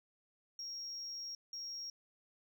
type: tone bursts at uneven times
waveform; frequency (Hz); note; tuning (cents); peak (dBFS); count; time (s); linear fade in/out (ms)
sine; 5588; F8; 0; -40; 2; 0.59-1.35 / 1.53-1.9; 2
effects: tanh soft clip ceiling -39 dBFS